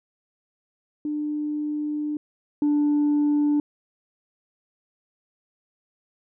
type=tone pair in turn; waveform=sine; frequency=298.7 / 293.9 Hz; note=D4 / D4; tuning=+29 / +1 cents; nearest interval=unison; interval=28 cents; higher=first; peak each=-24 / -16 dBFS; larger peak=second; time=1.05-2.17 / 2.62-3.6 s; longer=first; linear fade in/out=2 ms; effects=tanh soft clip ceiling -16 dBFS